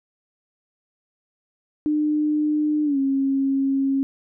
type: tone with pitch glide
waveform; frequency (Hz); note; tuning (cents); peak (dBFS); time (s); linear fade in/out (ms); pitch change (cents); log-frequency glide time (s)
sine; 301.6 to 271.8; D4 to C#4; +46 to -34; -18; 1.86-4.03; 0; -180; 2.84-2.98
effects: none